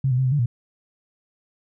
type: tone with pitch steps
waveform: sine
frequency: 134.4 / 125.2 / 131.6 / 127.7 / 146.3 / 119.4 Hz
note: C3 / B2 / C3 / C3 / D3 / A#2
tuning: +47 / +24 / +10 / -42 / -6 / +42 cents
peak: -17 dBFS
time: 0.04-0.46 s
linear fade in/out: 5 ms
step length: 70 ms
effects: none